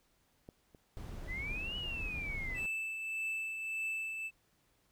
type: clicks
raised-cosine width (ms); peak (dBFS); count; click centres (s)
2; -35 / -42; 2; 0.489 / 0.748
type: noise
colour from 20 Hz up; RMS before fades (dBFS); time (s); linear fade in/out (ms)
brown; -43; 0.97-2.66; 0
type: exponential two-way sweep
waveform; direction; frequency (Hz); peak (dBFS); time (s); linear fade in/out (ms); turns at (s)
sine; up then down; 1952 to 2960 to 1952; -38; 1.27-2.6; 50; 1.77
type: tone with tremolo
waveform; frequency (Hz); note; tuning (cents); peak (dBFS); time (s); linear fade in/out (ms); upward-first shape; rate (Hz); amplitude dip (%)
triangle; 2637; E7; 0; -32; 2.54-4.31; 50; triangle; 1.7; 45
effects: pink hiss -73 dBFS RMS until 4.91 s